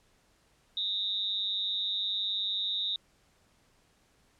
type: tone with amplitude modulation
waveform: sine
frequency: 3729 Hz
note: A#7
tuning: in tune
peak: -25 dBFS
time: 0.77-2.96 s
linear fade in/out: 2 ms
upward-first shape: sine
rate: 199 Hz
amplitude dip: 90%
effects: pink hiss -67 dBFS RMS until 4.39 s + low-pass 10000 Hz 12 dB/octave